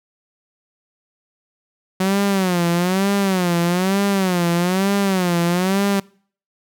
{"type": "tone with vibrato", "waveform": "sawtooth", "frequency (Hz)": 185, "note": "F#3", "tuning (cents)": 0, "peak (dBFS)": -12, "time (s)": [2, 6], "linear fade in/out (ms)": 5, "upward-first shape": "sine", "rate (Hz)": 1.1, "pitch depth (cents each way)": 140, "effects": ["noise-tail reverb RT60 0.5 s tail -24 dB re dry"]}